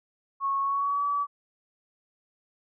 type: tone with pitch glide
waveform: sine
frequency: 1100 to 1146.1 Hz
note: C#6 to D6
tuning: -14 to -43 cents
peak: -24 dBFS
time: 0.4-1.27 s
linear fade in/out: 50 ms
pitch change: +71 cents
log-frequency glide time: 0.61-1.04 s
effects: none